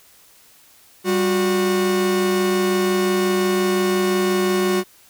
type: tone pair together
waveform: 45% pulse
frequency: 195.05 / 364.4 Hz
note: G3 / F#4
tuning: -8 / -26 cents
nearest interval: major seventh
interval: 1082 cents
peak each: -22 / -18 dBFS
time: 1.04-4.84 s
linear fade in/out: 50 ms
effects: white hiss -51 dBFS RMS until 5.09 s